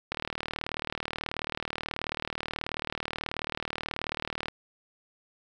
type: click train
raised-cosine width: 0.3 ms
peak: -15 dBFS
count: 169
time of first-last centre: 0.12-4.484 s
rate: 38.5 Hz
effects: 9-bit